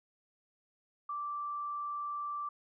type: tone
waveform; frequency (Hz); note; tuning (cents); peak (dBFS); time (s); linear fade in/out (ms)
sine; 1170; D6; -7; -35; 1.09-2.49; 5
effects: none